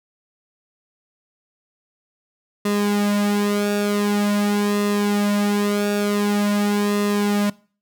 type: tone with flanger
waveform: sawtooth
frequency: 205.3 Hz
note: G#3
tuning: 20 cents flat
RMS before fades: -20 dBFS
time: 2.65-7.5 s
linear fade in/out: 5 ms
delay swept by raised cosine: 1.3 to 3.9 ms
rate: 0.46 Hz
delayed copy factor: -0.7
effects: noise-tail reverb RT60 0.4 s tail -22 dB re dry